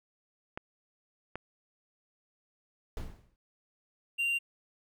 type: clicks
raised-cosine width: 0.5 ms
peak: -22 dBFS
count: 2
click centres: 0.575 / 1.356 s
type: noise with exponential decay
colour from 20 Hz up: brown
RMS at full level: -34 dBFS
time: 2.97-3.36 s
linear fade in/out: 1 ms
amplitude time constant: 84 ms
type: tone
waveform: triangle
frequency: 2773 Hz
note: F7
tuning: 13 cents flat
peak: -26 dBFS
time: 4.18-4.39 s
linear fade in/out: 20 ms
effects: none